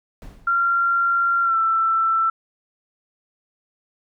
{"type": "noise with exponential decay", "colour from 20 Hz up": "brown", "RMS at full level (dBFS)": -34, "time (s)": [0.22, 0.78], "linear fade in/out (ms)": 0, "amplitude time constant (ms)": 120}
{"type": "tone with pitch glide", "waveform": "sine", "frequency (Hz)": [1379, 1333.6], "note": ["F6", "E6"], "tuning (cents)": [-22, 20], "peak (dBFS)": -16, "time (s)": [0.47, 2.3], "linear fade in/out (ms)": 5, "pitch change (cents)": -58, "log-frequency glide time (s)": [1.43, 1.57]}
{"effects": []}